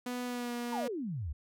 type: tone with pitch glide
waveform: sawtooth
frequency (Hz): 246.9 to 240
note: B3 to B3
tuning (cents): 0 to -49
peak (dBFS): -31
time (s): 0.06-0.88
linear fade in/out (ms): 5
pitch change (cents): -49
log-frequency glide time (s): 0.25-0.53
type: exponential sweep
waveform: sine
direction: down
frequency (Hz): 990 to 64.6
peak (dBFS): -34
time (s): 0.72-1.33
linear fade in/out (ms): 10
effects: none